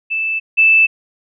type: tone pair in turn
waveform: sine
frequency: 2637 / 2637 Hz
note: E7 / E7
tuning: 0 / 0 cents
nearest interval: unison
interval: 0 cents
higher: neither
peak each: -16 / -7 dBFS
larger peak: second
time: 0.1-0.4 / 0.57-0.87 s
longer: neither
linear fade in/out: 20 ms
effects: none